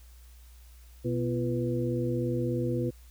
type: harmonic tone with a mistuned harmonic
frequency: 123.5 Hz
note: B2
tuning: in tune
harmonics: 1 / 2 / 3 / 4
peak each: -30 / -33 / -32 / -34 dBFS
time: 1.04-2.91 s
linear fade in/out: 20 ms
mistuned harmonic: 3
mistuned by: -130 cents
effects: added 60 Hz sine -49 dBFS peak until 3.1 s + white hiss -61 dBFS RMS until 3.1 s